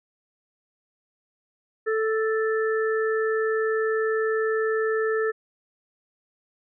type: harmonic tone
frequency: 440 Hz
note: A4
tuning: in tune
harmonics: 1 / 3 / 4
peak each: -22 / -32 / -30 dBFS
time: 1.86-5.32 s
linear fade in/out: 20 ms
effects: none